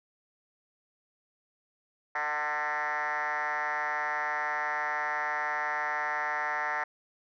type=tone with frequency modulation; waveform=sine; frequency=1341 Hz; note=E6; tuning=29 cents sharp; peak=-27 dBFS; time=2.15-6.84 s; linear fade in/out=5 ms; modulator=148 Hz; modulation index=4.4; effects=tanh soft clip ceiling -25 dBFS